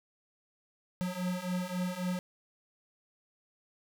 square beating tone pair, 179.1 / 182.8 Hz, F3 / F#3, +44 / -21 cents, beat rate 3.7 Hz, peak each -37 / -35 dBFS, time 1.01-2.19 s, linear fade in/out 0 ms, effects none

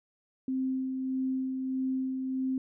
sine tone with tremolo, 261.6 Hz, C4, in tune, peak -27 dBFS, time 0.48-2.58 s, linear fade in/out 2 ms, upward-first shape sine, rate 1.6 Hz, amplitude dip 35%, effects none

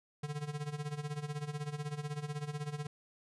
square tone with tremolo, 147.8 Hz, D3, 11 cents sharp, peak -35 dBFS, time 0.23-2.87 s, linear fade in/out 5 ms, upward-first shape sine, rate 16 Hz, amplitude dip 80%, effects resampled to 24000 Hz

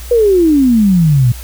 sine exponential sweep, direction down, 493.9 to 116.54 Hz, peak -6 dBFS, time 0.11-1.32 s, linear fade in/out 5 ms, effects added 60 Hz sine -26 dBFS peak until 1.43 s + white hiss -34 dBFS RMS until 1.43 s

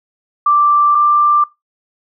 sine tone pair in turn, 1174.7 / 1182.2 Hz, D6 / D6, 0 / +11 cents, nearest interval unison, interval 11 cents, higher second, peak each -8 dBFS, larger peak neither, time 0.46-0.95 / 0.95-1.44 s, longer neither, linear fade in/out 5 ms, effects noise-tail reverb RT60 0.2 s tail -20 dB re dry

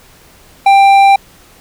sine tone with hard clipping, 789 Hz, G5, 11 cents sharp, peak -5 dBFS, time 0.66-1.16 s, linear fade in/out 5 ms, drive 8 dB, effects pink hiss -43 dBFS RMS until 1.6 s

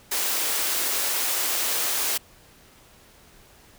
white high-pass noise, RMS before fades -25 dBFS, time 0.11-2.18 s, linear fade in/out 10 ms, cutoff 300 Hz, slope 24 dB/octave, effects pink hiss -53 dBFS RMS until 3.78 s

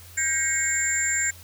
sine tone cluster, 1597 / 1888 / 2193 / 7150 / 7460 Hz, G6 / A#6 / C#7 / A8 / A#8, +32 / +22 / -19 / +27 / 0 cents, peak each -28 / -31 / -29 / -26 / -28 dBFS, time 0.17-1.31 s, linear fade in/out 10 ms, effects added 87 Hz sine -46 dBFS peak until 1.43 s + white hiss -48 dBFS RMS until 1.43 s

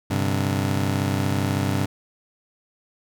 25% pulse chord, G suspended fourth, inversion none, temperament just, 98 / 130.67 / 147 Hz, G2 / C3 / D3, 0 / -2 / +2 cents, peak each -20 / -22 / -26 dBFS, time 0.1-1.86 s, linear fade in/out 10 ms, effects none

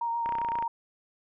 sine tone with vibrato, 932.3 Hz, A#5, in tune, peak -27 dBFS, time 0.01-0.68 s, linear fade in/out 5 ms, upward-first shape sine, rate 7.6 Hz, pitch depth 16 cents each way
clicks, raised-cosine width 0.5 ms, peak -22 dBFS, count 12, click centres 0.26 / 0.291 / 0.323 / 0.353 / 0.385 / 0.416 / 0.448 / 0.487 / 0.519 / 0.555 / 0.587 / 0.625 s
effects none

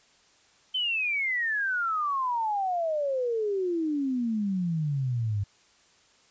sine exponential sweep, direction down, 3100 to 98 Hz, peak -25 dBFS, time 0.74-5.44 s, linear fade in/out 10 ms, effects white hiss -61 dBFS RMS until 6.3 s + resampled to 16000 Hz

